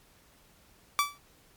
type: tone with exponential decay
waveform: sawtooth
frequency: 1156 Hz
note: D6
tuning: 28 cents flat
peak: -16 dBFS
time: 0.99-1.18 s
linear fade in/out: 0 ms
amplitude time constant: 41 ms
effects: pink hiss -61 dBFS RMS until 1.56 s + MP3 96 kbps